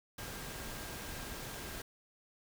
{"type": "tone in noise", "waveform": "sine", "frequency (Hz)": 1603, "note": "G6", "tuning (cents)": 38, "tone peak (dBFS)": -55, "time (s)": [0.18, 1.82], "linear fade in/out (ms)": 5, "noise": "pink", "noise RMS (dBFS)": -44, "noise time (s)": [0.18, 1.82], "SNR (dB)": -14, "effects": []}